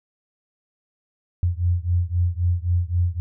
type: beating tone pair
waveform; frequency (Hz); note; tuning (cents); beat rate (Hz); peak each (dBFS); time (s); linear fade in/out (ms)
sine; 86.3 / 90.1; F2 / F#2; -20 / -45; 3.8; -21 / -22; 1.43-3.2; 0
effects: none